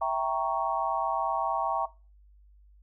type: chord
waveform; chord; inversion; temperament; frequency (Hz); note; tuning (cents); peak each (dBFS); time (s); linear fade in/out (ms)
sine; E diminished seventh; none; equal; 659.3 / 784 / 932.3 / 1108.7; E5 / G5 / Bb5 / Db6; 0 / 0 / 0 / 0; -31; 0.01-1.86; 10
effects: noise-tail reverb RT60 0.3 s tail -19 dB re dry + added 50 Hz sine -54 dBFS peak until 2.82 s